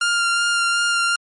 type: tone with vibrato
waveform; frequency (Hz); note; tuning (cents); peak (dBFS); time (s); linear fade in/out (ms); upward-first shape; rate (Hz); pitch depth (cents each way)
sawtooth; 1396.9; F6; 0; -13; 0.01-1.16; 5; sine; 2.7; 13
effects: MP3 48 kbps